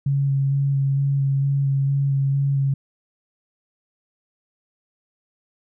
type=tone with vibrato; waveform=sine; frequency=138.2 Hz; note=C#3; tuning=5 cents flat; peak=-17 dBFS; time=0.06-2.74 s; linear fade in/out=5 ms; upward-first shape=square; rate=2.2 Hz; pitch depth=12 cents each way; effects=none